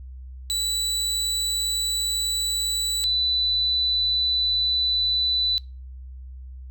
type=tone pair in turn; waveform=30% pulse / sine; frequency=3951 / 3985 Hz; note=B7 / B7; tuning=0 / +15 cents; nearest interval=unison; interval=15 cents; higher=second; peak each=-20 dBFS; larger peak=neither; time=0.5-3.04 / 3.04-5.58 s; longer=neither; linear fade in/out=0 ms; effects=noise-tail reverb RT60 0.3 s tail -22 dB re dry + added 64 Hz sine -36 dBFS peak until 6.7 s